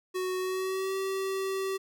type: tone with pitch glide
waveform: square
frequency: 370 to 385 Hz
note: F#4 to G4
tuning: 0 to -31 cents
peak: -30 dBFS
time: 0.14-1.78 s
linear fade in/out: 20 ms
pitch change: +69 cents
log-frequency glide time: 0.38-0.95 s
effects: none